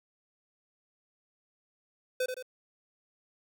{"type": "tone with echo", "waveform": "square", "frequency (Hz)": 508, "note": "B4", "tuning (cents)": 49, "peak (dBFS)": -28, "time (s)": [2.2, 2.26], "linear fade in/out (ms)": 5, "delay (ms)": 83, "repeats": 2, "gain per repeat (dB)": -6, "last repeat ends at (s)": 2.426, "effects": ["11-bit"]}